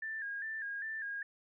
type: tone with vibrato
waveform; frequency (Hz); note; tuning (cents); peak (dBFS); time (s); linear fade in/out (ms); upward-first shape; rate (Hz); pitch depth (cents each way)
sine; 1700; G#6; +40; -37; 0.02-1.23; 5; square; 2.5; 72
effects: none